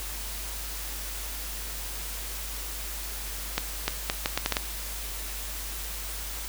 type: accelerating click train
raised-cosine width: 0.2 ms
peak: -7 dBFS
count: 8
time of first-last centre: 3.58-4.568 s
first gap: 300 ms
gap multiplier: 0.73
effects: added 50 Hz sine -37 dBFS peak until 6.48 s + white hiss -37 dBFS RMS until 6.48 s